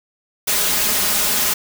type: noise with comb filter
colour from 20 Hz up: white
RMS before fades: -18 dBFS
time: 0.47-1.54 s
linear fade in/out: 10 ms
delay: 4.8 ms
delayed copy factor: +0.6
effects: none